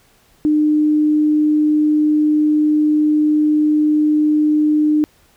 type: tone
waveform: sine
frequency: 302.8 Hz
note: D#4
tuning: 47 cents flat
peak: -11 dBFS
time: 0.45-5.04 s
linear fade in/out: 0 ms
effects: pink hiss -54 dBFS RMS until 5.36 s